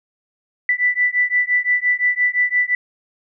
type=beating tone pair; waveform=sine; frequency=1975.5 / 1981.3 Hz; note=B6 / B6; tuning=0 / +5 cents; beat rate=5.8 Hz; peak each=-18 dBFS; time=0.69-2.75 s; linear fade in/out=2 ms; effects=none